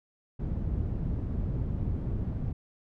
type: low-pass noise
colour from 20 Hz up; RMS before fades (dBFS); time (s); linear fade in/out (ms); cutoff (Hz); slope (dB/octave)
white; -31; 0.39-2.53; 10; 120; 12
effects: none